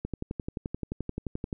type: click train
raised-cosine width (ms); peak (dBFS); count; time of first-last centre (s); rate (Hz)
3; -19; 18; 0.05-1.528; 11.5
effects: none